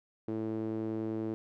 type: tone with band-pass filter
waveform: sawtooth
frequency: 110.3 Hz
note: A2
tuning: 5 cents sharp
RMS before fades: -35 dBFS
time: 0.28-1.34 s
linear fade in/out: 0 ms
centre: 340 Hz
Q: 2.7
effects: none